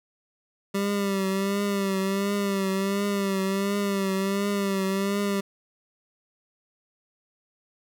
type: tone with vibrato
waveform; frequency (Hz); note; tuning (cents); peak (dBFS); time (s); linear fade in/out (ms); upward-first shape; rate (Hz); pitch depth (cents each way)
25% pulse; 197; G3; +9; -20; 0.74-5.41; 10; triangle; 1.4; 58
effects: none